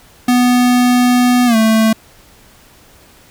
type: tone with pitch glide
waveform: square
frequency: 246.9 to 221.2 Hz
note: B3 to A3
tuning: 0 to +9 cents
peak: -9 dBFS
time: 0.28-1.93 s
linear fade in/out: 5 ms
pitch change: -191 cents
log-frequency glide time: 1.46-1.56 s
effects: pink hiss -45 dBFS RMS until 3.3 s